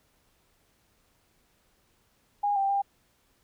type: tone with pitch steps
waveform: sine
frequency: 818 / 786 / 797 Hz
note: G#5 / G5 / G5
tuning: -26 / +4 / +28 cents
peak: -23 dBFS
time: 2.43-2.82 s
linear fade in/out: 10 ms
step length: 130 ms
effects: pink hiss -68 dBFS RMS until 3.43 s